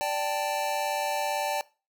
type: chord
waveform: square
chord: D suspended fourth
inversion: none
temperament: just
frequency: 587.3 / 783.1 / 881 Hz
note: D5 / G5 / A5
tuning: 0 / -2 / +2 cents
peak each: -32 dBFS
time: 0.01-1.61 s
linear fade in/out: 0 ms
effects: noise-tail reverb RT60 0.3 s tail -20 dB re dry